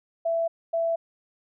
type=tone pair in turn; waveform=sine; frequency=665 / 665 Hz; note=E5 / E5; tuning=+15 / +15 cents; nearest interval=unison; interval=0 cents; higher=neither; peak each=-22 dBFS; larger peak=neither; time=0.25-0.48 / 0.73-0.96 s; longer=neither; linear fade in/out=10 ms; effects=none